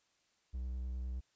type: tone with vibrato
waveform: triangle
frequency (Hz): 62.8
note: B1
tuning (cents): +30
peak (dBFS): -35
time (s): 0.53-1.21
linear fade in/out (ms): 20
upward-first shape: sine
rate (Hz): 9.7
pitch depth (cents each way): 20
effects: white hiss -75 dBFS RMS until 1.35 s + resampled to 16000 Hz